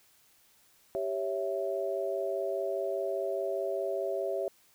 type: chord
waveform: sine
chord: C# diminished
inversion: second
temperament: equal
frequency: 392 / 554.4 / 659.3 Hz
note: G4 / C#5 / E5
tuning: 0 / 0 / 0 cents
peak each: -34 dBFS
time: 0.95-4.48 s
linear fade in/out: 0 ms
effects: white hiss -64 dBFS RMS until 4.74 s